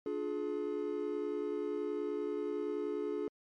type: chord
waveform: triangle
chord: D diminished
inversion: none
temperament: just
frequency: 293.7 / 352.4 / 422.9 Hz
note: D4 / F4 / Ab4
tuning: 0 / +16 / +31 cents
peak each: -38 / -38 / -34 dBFS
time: 0.06-3.28 s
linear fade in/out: 2 ms
effects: MP3 48 kbps